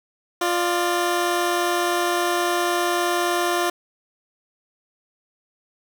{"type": "tone pair together", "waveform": "15% pulse", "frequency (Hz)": [350, 596.5], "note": ["F4", "D5"], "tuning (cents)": [4, 27], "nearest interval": "major sixth", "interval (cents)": 923, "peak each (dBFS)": [-14, -21], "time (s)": [0.41, 3.7], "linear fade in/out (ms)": 5, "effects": []}